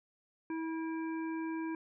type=harmonic tone with a mistuned harmonic; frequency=323.7 Hz; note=E4; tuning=31 cents flat; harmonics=1 / 3 / 5 / 7; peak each=-35 / -45 / -49 / -52 dBFS; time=0.5-1.75 s; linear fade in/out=2 ms; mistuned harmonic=7; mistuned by=+59 cents; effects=none